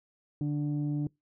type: tone pair together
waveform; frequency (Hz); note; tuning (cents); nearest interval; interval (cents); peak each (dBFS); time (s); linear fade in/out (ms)
sine; 147 / 294; D3 / D4; +2 / +2; octave; 1200; -28 / -30; 0.41-1.07; 2
effects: noise-tail reverb RT60 0.2 s tail -26 dB re dry + tanh soft clip ceiling -24 dBFS